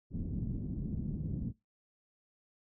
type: low-pass noise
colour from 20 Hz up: white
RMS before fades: -37 dBFS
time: 0.1-1.53 s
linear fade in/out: 50 ms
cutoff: 230 Hz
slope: 24 dB/octave
effects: noise-tail reverb RT60 0.2 s tail -21 dB re dry